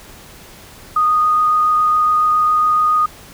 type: tone with vibrato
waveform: sine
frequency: 1237 Hz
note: D#6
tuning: 10 cents flat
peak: -11 dBFS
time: 0.96-3.06 s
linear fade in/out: 5 ms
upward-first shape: triangle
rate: 7.2 Hz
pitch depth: 9 cents each way
effects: pink hiss -40 dBFS RMS until 3.33 s